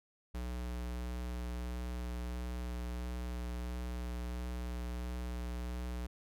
square tone with vibrato, 60.7 Hz, B1, 29 cents flat, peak -38 dBFS, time 0.34-6.07 s, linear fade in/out 10 ms, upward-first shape sine, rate 1.5 Hz, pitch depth 13 cents each way, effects none

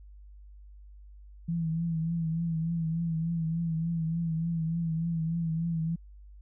sine tone with vibrato, 164.81 Hz, E3, in tune, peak -27 dBFS, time 1.48-5.96 s, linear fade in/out 10 ms, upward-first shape triangle, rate 3.4 Hz, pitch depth 59 cents each way, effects added 50 Hz sine -47 dBFS peak until 6.41 s

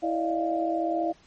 sine tone cluster, 328 / 579 / 620 / 694 Hz, E4 / D5 / D#5 / F5, -9 / -25 / -6 / -11 cents, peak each -28 / -34 / -33 / -27 dBFS, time 0.02-1.13 s, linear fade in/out 20 ms, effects pink hiss -58 dBFS RMS until 1.26 s + MP3 32 kbps

